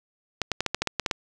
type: clicks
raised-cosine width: 0.2 ms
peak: -7 dBFS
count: 10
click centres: 0.417 / 0.517 / 0.606 / 0.663 / 0.746 / 0.82 / 0.873 / 0.997 / 1.062 / 1.112 s
effects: 7-bit